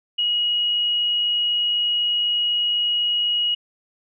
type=tone; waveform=sine; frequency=2898 Hz; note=F#7; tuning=37 cents flat; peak=-18 dBFS; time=0.18-3.55 s; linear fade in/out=10 ms; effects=none